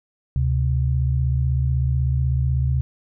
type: tone pair together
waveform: sine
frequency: 73 / 129.1 Hz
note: D2 / C3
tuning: -10 / -23 cents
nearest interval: minor seventh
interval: 987 cents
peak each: -20 dBFS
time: 0.36-2.81 s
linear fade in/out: 0 ms
effects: none